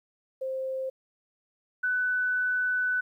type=tone pair in turn; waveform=sine; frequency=526 / 1496.4 Hz; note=C5 / F#6; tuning=+9 / +19 cents; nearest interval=octave + tritone; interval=1810 cents; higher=second; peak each=-29 / -24 dBFS; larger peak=second; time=0.41-0.9 / 1.83-3.01 s; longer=second; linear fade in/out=10 ms; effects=11-bit